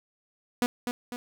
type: tone with echo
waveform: sawtooth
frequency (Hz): 243.8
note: B3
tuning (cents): -22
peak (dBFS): -18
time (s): 0.62-0.66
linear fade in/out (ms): 0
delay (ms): 250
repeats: 2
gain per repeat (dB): -6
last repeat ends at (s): 1.16
effects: none